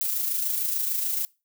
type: noise with amplitude modulation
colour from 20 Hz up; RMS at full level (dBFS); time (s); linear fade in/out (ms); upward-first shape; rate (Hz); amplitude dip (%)
violet; -25; 0.01-1.25; 0; sine; 26.8; 40
effects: noise-tail reverb RT60 0.3 s tail -24 dB re dry